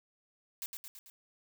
blue noise with echo, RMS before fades -39 dBFS, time 0.62-0.66 s, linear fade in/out 0 ms, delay 110 ms, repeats 4, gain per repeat -4 dB, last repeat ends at 1.1 s, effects none

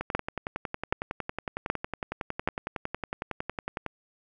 two click trains, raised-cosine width 0.5 ms, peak -9 / -16 dBFS, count 4 / 43, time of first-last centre 0.15-2.476 / 0.01-3.863 s, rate 1.29 / 10.9 Hz, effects none

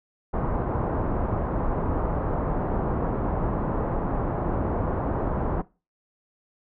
pink low-pass noise, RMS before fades -26 dBFS, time 0.33-5.62 s, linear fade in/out 10 ms, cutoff 1100 Hz, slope 24 dB/octave, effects noise-tail reverb RT60 0.3 s tail -20 dB re dry

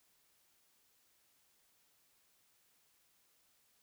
silence, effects white hiss -73 dBFS RMS until 3.82 s

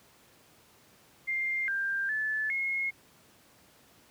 sine tone with pitch steps, 2106 / 1589 / 1737 / 2161 Hz, C7 / G6 / A6 / C#7, +11 / +23 / -23 / -45 cents, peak -28 dBFS, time 1.27-2.91 s, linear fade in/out 20 ms, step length 410 ms, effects pink hiss -60 dBFS RMS until 4.1 s + high-pass 100 Hz 12 dB/octave

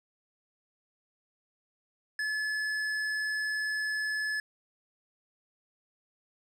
sine tone with hard clipping, 1719 Hz, A6, 41 cents flat, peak -31 dBFS, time 2.19-4.4 s, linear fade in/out 2 ms, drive 9 dB, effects none

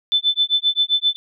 sine tone with tremolo, 3520 Hz, A7, in tune, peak -12 dBFS, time 0.12-1.16 s, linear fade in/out 0 ms, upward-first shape sine, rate 7.6 Hz, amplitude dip 100%, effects none

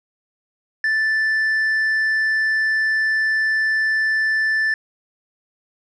sine tone with tanh clipping, 1760 Hz, A6, in tune, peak -17 dBFS, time 0.84-4.74 s, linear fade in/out 2 ms, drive 3 dB, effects none

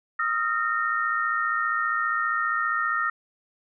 sine tone cluster, 1257 / 1372 / 1835 Hz, D#6 / F6 / A#6, +17 / -31 / -28 cents, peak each -27 dBFS, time 0.19-3.1 s, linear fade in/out 5 ms, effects none

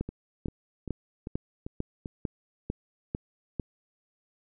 two click trains, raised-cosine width 3 ms, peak -23 / -17 dBFS, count 6 / 9, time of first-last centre 0.09-2.059 / 0.01-3.597 s, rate 2.54 / 2.23 Hz, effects none

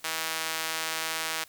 sawtooth tone with high-pass filter, 160.7 Hz, E3, 44 cents flat, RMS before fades -32 dBFS, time 0.04-1.44 s, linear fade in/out 5 ms, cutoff 1300 Hz, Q 0.54, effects white hiss -56 dBFS RMS until 1.48 s

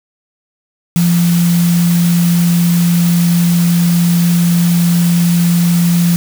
sine tone in noise, 172.4 Hz, F3, 22 cents flat, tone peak -8 dBFS, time 0.96-6.16 s, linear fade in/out 0 ms, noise white, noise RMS -23 dBFS, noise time 0.96-6.16 s, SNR +12 dB, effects none

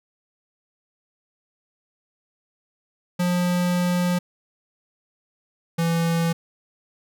square tone pair in turn, 177.7 / 167.05 Hz, F3 / E3, +30 / +23 cents, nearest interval minor second, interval 107 cents, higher first, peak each -20 dBFS, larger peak neither, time 3.19-4.19 / 5.78-6.33 s, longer first, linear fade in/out 10 ms, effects none

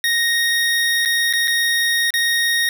25% pulse tone with dropouts, 1864.7 Hz, A#6, in tune, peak -12 dBFS, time 0.04-2.69 s, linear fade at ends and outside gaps 1 ms, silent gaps 1.051-1.057 / 1.328-1.335 / 1.475-1.479 / 2.105-2.139 s, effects none

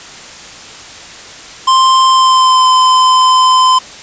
square tone with pitch glide, 1046.5 to 1026.7 Hz, C6 to C6, 0 to -33 cents, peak -6 dBFS, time 1.67-3.79 s, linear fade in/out 10 ms, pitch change -33 cents, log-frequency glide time 2.09-2.68 s, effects white hiss -31 dBFS RMS until 4.02 s + resampled to 16000 Hz

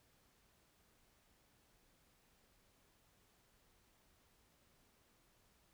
silence, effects pink hiss -73 dBFS RMS until 5.73 s

